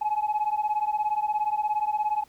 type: beating tone pair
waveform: sine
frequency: 839 / 856 Hz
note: G#5 / A5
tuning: +17 / -48 cents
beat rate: 17 Hz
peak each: -25 dBFS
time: 0.01-2.24 s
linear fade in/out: 10 ms
effects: tanh soft clip ceiling -19 dBFS + pink hiss -59 dBFS RMS until 2.28 s